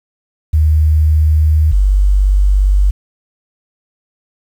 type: tone pair in turn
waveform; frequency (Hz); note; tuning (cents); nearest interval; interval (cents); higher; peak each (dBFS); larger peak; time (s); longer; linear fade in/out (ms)
sine; 77.2 / 48.63; D#2 / G1; -13 / -13; minor sixth; 800; first; -7; neither; 0.53-1.72 / 1.72-2.91; neither; 10
effects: 7-bit